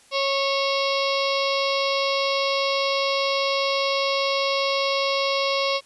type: harmonic tone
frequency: 549 Hz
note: C#5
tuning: 17 cents flat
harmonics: 1 / 2 / 4 / 5 / 6 / 7 / 8 / 9 / 10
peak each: -24 / -27 / -30 / -31 / -32 / -32 / -33 / -34 / -34 dBFS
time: 0.11-5.81 s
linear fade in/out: 50 ms
effects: white hiss -54 dBFS RMS until 5.85 s + resampled to 24000 Hz